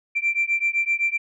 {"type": "beating tone pair", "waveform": "sine", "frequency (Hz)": [2349, 2356.8], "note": ["D7", "D7"], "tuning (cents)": [0, 6], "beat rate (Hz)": 7.8, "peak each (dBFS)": -22, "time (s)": [0.15, 1.18], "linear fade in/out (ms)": 20, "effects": ["tanh soft clip ceiling -13 dBFS"]}